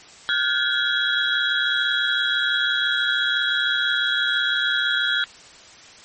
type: tone cluster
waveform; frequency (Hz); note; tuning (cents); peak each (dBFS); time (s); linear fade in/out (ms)
sine; 1422 / 1548 / 1703 / 3333 / 3848; F6 / G6 / G#6 / G#7 / B7; +31 / -22 / +43 / +5 / -46; -24 / -25 / -28 / -23 / -29; 0.29-5.24; 0
effects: white hiss -45 dBFS RMS until 6.04 s + MP3 32 kbps